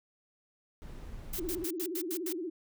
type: noise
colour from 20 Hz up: brown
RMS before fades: -43 dBFS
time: 0.82-1.64 s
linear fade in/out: 0 ms
type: noise bursts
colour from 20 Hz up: blue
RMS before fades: -37 dBFS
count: 7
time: 1.33-2.327 s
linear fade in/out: 5 ms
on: 67 ms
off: 88 ms
type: tone with vibrato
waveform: sine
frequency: 343.7 Hz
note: F4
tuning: 28 cents flat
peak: -34 dBFS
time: 1.38-2.5 s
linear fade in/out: 10 ms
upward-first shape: sine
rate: 17 Hz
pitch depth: 160 cents each way
effects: none